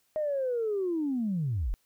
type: linear sweep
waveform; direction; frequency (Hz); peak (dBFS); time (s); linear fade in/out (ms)
sine; down; 626 to 34.65; -26; 0.16-1.74; 0
effects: tanh soft clip ceiling -22 dBFS + white hiss -71 dBFS RMS until 1.85 s